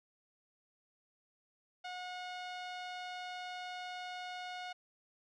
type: tone with low-pass filter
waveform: sawtooth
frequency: 726 Hz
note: F#5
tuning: 33 cents flat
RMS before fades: -44 dBFS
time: 1.84-4.73 s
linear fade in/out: 10 ms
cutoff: 3900 Hz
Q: 1.5
effects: none